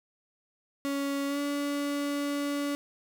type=tone with pitch glide; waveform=35% pulse; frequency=279.5 to 286.2 Hz; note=C#4 to D4; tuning=+14 to -45 cents; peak=-27 dBFS; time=0.85-2.75 s; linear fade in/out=0 ms; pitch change=+41 cents; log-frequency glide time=1.27-1.39 s; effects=none